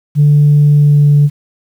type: tone with pitch glide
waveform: sine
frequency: 146.83 to 145.48 Hz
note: D3 to D3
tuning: 0 to -16 cents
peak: -3 dBFS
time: 0.15-1.3 s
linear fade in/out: 50 ms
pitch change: -16 cents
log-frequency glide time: 0.69-1.14 s
effects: tanh soft clip ceiling -1 dBFS + 7-bit